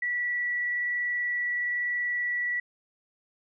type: tone with frequency modulation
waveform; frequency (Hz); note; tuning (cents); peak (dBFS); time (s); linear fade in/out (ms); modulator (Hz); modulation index
sine; 1949; B6; -23; -26; 0.02-2.6; 5; 21.1; 0.43
effects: none